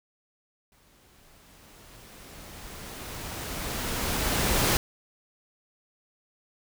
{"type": "noise with exponential growth", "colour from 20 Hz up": "pink", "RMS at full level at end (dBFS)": -22, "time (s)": [0.72, 4.77], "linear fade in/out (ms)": 1, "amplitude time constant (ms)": 880, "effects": []}